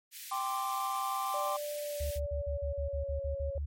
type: high-pass noise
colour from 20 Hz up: white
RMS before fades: -45 dBFS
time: 0.11-2.2 s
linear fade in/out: 50 ms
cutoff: 1700 Hz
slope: 48 dB/octave
type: chord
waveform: triangle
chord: G suspended fourth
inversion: none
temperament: equal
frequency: 784 / 1046.5 / 1174.7 Hz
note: G5 / C6 / D6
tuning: 0 / 0 / 0 cents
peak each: -34 dBFS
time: 0.31-1.57 s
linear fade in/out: 10 ms
type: tone with pitch glide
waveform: sine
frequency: 590 to 553.7 Hz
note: D5 to C#5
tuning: +8 to -2 cents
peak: -35 dBFS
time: 1.34-3.58 s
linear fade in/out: 2 ms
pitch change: -110 cents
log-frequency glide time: 1.76-3.19 s
type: tone bursts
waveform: sine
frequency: 72.2 Hz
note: D2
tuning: 29 cents flat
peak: -32 dBFS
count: 11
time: 2-3.66 s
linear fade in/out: 10 ms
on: 110 ms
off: 45 ms
effects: MP3 64 kbps